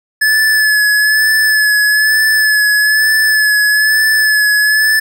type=tone with vibrato; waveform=square; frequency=1721 Hz; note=A6; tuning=39 cents flat; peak=-9 dBFS; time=0.21-5 s; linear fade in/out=10 ms; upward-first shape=sine; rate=1.1 Hz; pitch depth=28 cents each way; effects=none